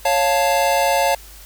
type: chord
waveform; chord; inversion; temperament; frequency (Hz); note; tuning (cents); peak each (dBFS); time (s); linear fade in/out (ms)
square; Db augmented; none; equal; 554.4 / 698.5 / 880; Db5 / F5 / A5; 0 / 0 / 0; -20; 0.05-1.15; 5
effects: added 50 Hz sine -41 dBFS peak until 1.45 s + white hiss -43 dBFS RMS until 1.45 s